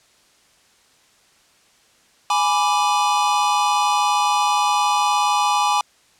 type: chord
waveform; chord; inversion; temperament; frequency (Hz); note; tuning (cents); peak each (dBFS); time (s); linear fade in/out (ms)
square; G# diminished; none; equal; 830.6 / 987.8 / 1174.7; G#5 / B5 / D6; 0 / 0 / 0; -20 / -22 / -22; 2.3-5.81; 2
effects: white hiss -56 dBFS RMS until 6.19 s + low-pass 8000 Hz 12 dB/octave